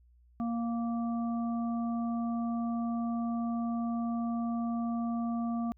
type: harmonic tone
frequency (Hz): 233.1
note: A#3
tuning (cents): 0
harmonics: 1 / 3 / 5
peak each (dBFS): -30 / -40 / -44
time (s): 0.4-5.72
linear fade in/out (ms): 0
effects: added 60 Hz sine -59 dBFS peak until 5.77 s